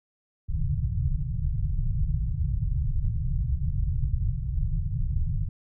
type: low-pass noise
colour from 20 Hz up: pink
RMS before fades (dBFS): -26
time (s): 0.48-5.49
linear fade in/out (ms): 5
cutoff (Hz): 160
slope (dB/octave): 96
effects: none